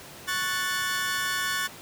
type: chord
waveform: sawtooth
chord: F# minor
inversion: second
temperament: equal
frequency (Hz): 1108.7 / 1480 / 1760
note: C#6 / F#6 / A6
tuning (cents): 0 / 0 / 0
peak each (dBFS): -29 / -27 / -26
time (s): 0.27-1.68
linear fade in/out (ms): 20
effects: pink hiss -44 dBFS RMS until 1.81 s + high-pass 100 Hz 12 dB/octave